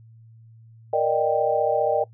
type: chord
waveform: sine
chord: Eb major seventh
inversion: second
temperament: equal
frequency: 466.2 / 587.3 / 622.3 / 784 Hz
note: Bb4 / D5 / Eb5 / G5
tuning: 0 / 0 / 0 / 0 cents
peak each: -24 dBFS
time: 0.93-2.04 s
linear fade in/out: 5 ms
effects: noise-tail reverb RT60 0.1 s tail -20 dB re dry + added 113 Hz sine -46 dBFS peak until 2.13 s